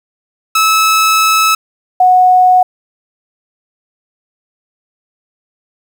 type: tone pair in turn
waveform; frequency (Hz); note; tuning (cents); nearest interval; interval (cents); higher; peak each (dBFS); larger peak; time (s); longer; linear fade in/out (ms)
sawtooth / sine; 1300 / 734.3; E6 / F#5; -24 / -13; minor seventh; 989; first; -4; neither; 0.55-1.55 / 2-2.63; first; 5
effects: 7-bit